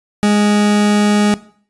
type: tone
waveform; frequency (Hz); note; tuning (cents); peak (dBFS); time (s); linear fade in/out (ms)
40% pulse; 207.7; G#3; 0; -9; 0.23-1.34; 0
effects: noise-tail reverb RT60 0.5 s tail -18 dB re dry + resampled to 24000 Hz